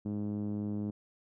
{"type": "tone with low-pass filter", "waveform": "5% pulse", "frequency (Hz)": 103.83, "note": "G#2", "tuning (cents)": 0, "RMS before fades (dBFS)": -35, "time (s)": [0.05, 0.91], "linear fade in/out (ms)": 10, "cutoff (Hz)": 240, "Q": 2.1, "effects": []}